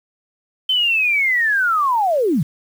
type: linear sweep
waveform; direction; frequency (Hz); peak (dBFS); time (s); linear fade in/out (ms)
sine; down; 3096 to 126.4; -14; 0.69-2.43; 5
effects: 7-bit